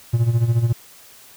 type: tone with tremolo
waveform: triangle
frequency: 116.9 Hz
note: A#2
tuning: 5 cents sharp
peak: -10 dBFS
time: 0.13-0.73 s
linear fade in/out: 10 ms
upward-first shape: sine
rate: 14 Hz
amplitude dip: 70%
effects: white hiss -46 dBFS RMS until 1.36 s